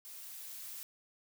blue noise with level ramp, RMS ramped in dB -49 to -45 dBFS, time 0.05-0.83 s, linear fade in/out 0 ms, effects none

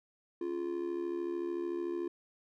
triangle tone with amplitude modulation, 346.8 Hz, F4, 12 cents flat, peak -28 dBFS, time 0.41-2.08 s, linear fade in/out 5 ms, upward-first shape sine, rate 73.5 Hz, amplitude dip 75%, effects none

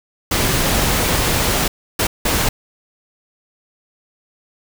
pink noise bursts at uneven times, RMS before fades -17 dBFS, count 3, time 0.31-1.68 / 1.99-2.07 / 2.25-2.49 s, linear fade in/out 5 ms, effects none

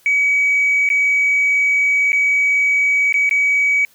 sine tone with dropouts, 2271 Hz, C#7, 41 cents sharp, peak -11 dBFS, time 0.06-3.85 s, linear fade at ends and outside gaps 1 ms, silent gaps 0.89-0.901 / 2.12-2.13 / 3.125-3.141 / 3.293-3.31 s, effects tanh soft clip ceiling -9 dBFS + white hiss -53 dBFS RMS until 3.94 s

